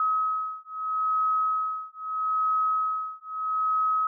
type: beating tone pair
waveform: sine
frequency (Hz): 1275 / 1275.78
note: D#6 / D#6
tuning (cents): +42 / +43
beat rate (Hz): 0.78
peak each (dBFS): -27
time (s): 0-4.07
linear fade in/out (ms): 2
effects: none